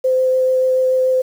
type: tone with vibrato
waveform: sine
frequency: 516 Hz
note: C5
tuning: 24 cents flat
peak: -12 dBFS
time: 0.04-1.22 s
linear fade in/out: 10 ms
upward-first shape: triangle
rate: 6.9 Hz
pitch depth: 8 cents each way
effects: 7-bit